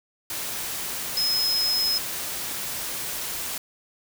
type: tone in noise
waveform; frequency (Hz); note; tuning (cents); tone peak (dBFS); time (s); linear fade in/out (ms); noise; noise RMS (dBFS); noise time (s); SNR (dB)
sine; 5130; E8; -48; -21; 1.17-1.98; 2; white; -31; 0.3-3.58; +7
effects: none